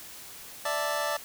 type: chord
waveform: 25% pulse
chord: D suspended second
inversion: none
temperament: just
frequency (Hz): 587.3 / 660.7 / 881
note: D5 / E5 / A5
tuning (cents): 0 / +4 / +2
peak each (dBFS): -27 / -30 / -30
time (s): 0.65-1.17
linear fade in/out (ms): 5
effects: white hiss -45 dBFS RMS until 1.24 s